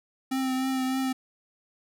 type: tone with vibrato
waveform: square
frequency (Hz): 261.6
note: C4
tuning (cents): 0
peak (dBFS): -26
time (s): 0.31-1.13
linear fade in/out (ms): 10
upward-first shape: triangle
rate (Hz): 3.3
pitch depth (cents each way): 25
effects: none